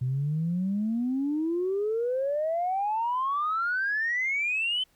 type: exponential sweep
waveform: sine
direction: up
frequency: 123.47 to 3089 Hz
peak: -24 dBFS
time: 0.01-4.84 s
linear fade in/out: 10 ms
effects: tanh soft clip ceiling -20 dBFS + pink hiss -66 dBFS RMS until 4.95 s